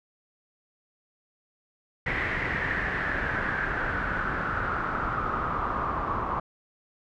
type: noise with low-pass filter sweep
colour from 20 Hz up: pink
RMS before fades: -29 dBFS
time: 2.06-6.4 s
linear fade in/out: 5 ms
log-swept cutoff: 2000 to 1100 Hz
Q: 6.2
effects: none